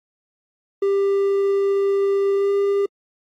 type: tone with pitch glide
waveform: triangle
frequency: 396 to 399.9 Hz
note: G4 to G4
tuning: +18 to +35 cents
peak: -14 dBFS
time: 0.82-2.86 s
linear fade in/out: 5 ms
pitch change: +17 cents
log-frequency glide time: 2.35-2.51 s
effects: AAC 48 kbps